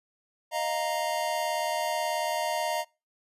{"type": "chord", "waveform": "square", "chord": "Eb suspended second", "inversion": "none", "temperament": "equal with one note detuned", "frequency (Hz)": [620.1, 698.5, 932.3], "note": ["Eb5", "F5", "Bb5"], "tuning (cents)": [-6, 0, 0], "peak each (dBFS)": [-32, -33, -32], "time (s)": [0.51, 2.85], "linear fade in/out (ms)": 50, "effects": ["noise-tail reverb RT60 0.3 s tail -26 dB re dry", "resampled to 32000 Hz"]}